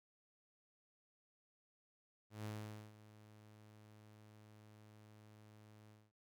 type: tone with ADSR envelope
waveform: sawtooth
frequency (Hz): 106.7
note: G#2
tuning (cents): +47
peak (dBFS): -39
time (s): 2.3-6.12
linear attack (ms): 150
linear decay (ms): 470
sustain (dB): -17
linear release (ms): 220
effects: none